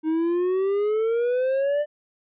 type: exponential sweep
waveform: triangle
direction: up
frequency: 311.1 to 599 Hz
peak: -18 dBFS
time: 0.03-1.86 s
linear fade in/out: 50 ms
effects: resampled to 8000 Hz

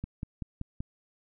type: click train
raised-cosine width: 5 ms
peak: -22 dBFS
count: 5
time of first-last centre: 0.04-0.805 s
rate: 5.23 Hz
effects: none

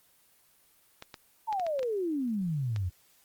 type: clicks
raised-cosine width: 0.2 ms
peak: -24 dBFS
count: 8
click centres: 1.024 / 1.142 / 1.527 / 1.597 / 1.666 / 1.793 / 1.83 / 2.762 s
type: exponential sweep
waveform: sine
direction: down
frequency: 918 to 84.7 Hz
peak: -28 dBFS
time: 1.47-2.9 s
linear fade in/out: 20 ms
effects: white hiss -64 dBFS RMS until 3.24 s + Opus 24 kbps

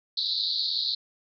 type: band-pass noise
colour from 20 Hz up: white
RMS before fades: -28 dBFS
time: 0.17-0.95 s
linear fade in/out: 5 ms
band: 3800 to 4500 Hz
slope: 96 dB/octave
effects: none

